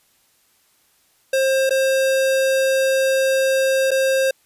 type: tone with dropouts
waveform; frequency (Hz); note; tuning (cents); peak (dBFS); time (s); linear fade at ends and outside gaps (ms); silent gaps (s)
square; 532; C5; +29; -16; 1.33-4.31; 5; 1.695-1.706 / 3.908-3.914
effects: white hiss -60 dBFS RMS until 4.45 s + resampled to 32000 Hz